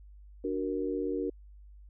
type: chord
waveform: sine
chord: D augmented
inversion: none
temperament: equal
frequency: 293.7 / 370 / 466.2 Hz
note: D4 / F#4 / A#4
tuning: 0 / 0 / 0 cents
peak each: -34 dBFS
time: 0.44-1.3 s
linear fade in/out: 5 ms
effects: added 50 Hz sine -49 dBFS peak until 1.89 s